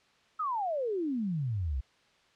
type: exponential sweep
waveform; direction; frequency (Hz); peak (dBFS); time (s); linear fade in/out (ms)
sine; down; 1320 to 60.2; -29; 0.39-1.81; 10
effects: white hiss -65 dBFS RMS until 2.35 s + low-pass 4000 Hz 12 dB/octave